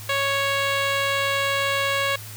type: tone with low-pass filter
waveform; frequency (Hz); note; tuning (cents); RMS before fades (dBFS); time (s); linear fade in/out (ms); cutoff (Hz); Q
10% pulse; 554; C#5; -1; -23; 0.09-2.16; 5; 5400; 0.95
effects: added 106 Hz sine -38 dBFS peak until 2.36 s + white hiss -40 dBFS RMS until 2.36 s